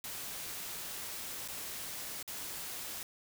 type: noise with dropouts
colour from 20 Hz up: white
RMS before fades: -42 dBFS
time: 0.04-3.03 s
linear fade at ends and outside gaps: 1 ms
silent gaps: 1.477-1.484 / 2.228-2.277 s
effects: none